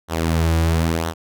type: tone with flanger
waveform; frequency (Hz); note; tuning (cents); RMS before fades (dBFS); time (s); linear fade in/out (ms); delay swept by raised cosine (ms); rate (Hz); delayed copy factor
sawtooth; 82; E2; -9; -19; 0.08-1.14; 50; 0.41 to 4.61; 1; -0.6
effects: none